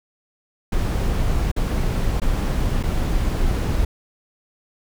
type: noise with dropouts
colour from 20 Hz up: brown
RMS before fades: -20 dBFS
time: 0.72-3.85 s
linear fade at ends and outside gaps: 5 ms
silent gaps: 1.516-1.563 / 2.2-2.217 / 2.829-2.835 s
effects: none